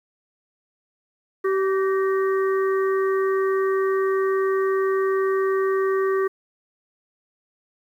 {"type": "harmonic tone with a mistuned harmonic", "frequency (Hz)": 385.3, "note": "G4", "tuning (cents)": -30, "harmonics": [1, 3, 4, 5], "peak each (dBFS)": [-19, -28, -37, -33], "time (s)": [1.44, 6.28], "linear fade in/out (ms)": 10, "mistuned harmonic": 5, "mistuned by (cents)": -55, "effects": ["9-bit"]}